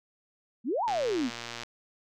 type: exponential two-way sweep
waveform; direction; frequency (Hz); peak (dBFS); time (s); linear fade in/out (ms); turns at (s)
sine; up then down; 205.3 to 1004 to 217.2; -26; 0.64-1.31; 50; 0.84
type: click train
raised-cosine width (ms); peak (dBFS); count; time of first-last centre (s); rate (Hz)
0.2; -20; 90; 0.88-1.634; 118
effects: none